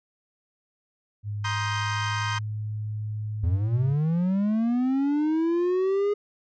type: tone with pitch glide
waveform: sine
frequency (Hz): 103.83 to 106.75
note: G#2 to G#2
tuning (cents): 0 to +48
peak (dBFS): -28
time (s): 1.23-3.96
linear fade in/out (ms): 50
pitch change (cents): +48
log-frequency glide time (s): 1.45-2.36
type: chord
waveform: 30% pulse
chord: C minor seventh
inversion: third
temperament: equal with one note detuned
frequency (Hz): 946.4 / 1046.5 / 1244.5 / 1568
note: Bb5 / C6 / Eb6 / G6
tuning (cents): +26 / 0 / 0 / 0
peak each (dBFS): -30 / -31 / -31 / -29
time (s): 1.44-2.39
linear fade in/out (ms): 10
type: linear sweep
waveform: triangle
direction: up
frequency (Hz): 80.3 to 415.3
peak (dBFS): -19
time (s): 3.43-6.14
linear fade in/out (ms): 10
effects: resampled to 16000 Hz